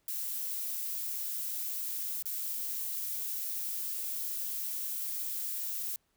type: noise with dropouts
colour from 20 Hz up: violet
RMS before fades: -36 dBFS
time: 0.08-5.96 s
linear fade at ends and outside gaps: 1 ms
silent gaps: 2.225-2.256 s
effects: pink hiss -75 dBFS RMS until 6.16 s